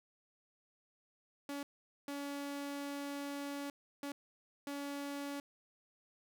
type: tone bursts at uneven times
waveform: sawtooth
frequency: 283.4 Hz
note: C#4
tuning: 38 cents sharp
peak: -36 dBFS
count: 4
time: 1.49-1.63 / 2.08-3.7 / 4.03-4.12 / 4.67-5.4 s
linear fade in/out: 2 ms
effects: none